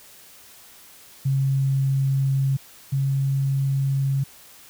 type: tone pair in turn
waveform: sine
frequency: 135.6 / 136.54 Hz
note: C#3 / C#3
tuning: -38 / -26 cents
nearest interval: unison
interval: 12 cents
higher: second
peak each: -18 / -19 dBFS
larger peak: first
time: 1.25-2.57 / 2.92-4.24 s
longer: neither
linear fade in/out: 10 ms
effects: white hiss -48 dBFS RMS until 4.69 s